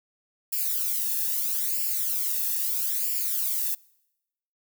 violet noise with flanger, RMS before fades -27 dBFS, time 0.52-3.75 s, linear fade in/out 10 ms, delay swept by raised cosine 0.4 to 1.15 ms, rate 0.77 Hz, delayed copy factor +0.8, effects noise-tail reverb RT60 0.9 s tail -25 dB re dry

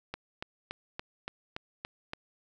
click train, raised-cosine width 0.3 ms, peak -20 dBFS, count 8, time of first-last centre 0.14-2.134 s, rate 3.51 Hz, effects none

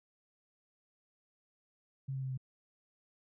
sine tone with pitch steps, 134.9 / 133.27 / 131.67 / 130.08 Hz, C#3 / C3 / C3 / C3, -47 / +32 / +11 / -10 cents, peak -35 dBFS, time 2.08-2.376 s, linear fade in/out 10 ms, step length 74 ms, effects none

